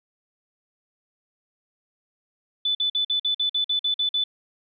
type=tone bursts; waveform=sine; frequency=3495 Hz; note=A7; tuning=12 cents flat; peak=-20 dBFS; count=11; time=2.65-4.24 s; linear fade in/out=5 ms; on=100 ms; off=49 ms; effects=none